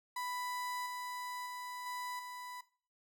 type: tone with level steps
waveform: 35% pulse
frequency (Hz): 990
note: B5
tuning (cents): +4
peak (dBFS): -36 / -39 / -41 / -38 / -43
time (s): 0.16-2.61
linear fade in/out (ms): 5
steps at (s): 0.86 / 1.46 / 1.86 / 2.19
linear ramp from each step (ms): 2
effects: noise-tail reverb RT60 0.4 s tail -17 dB re dry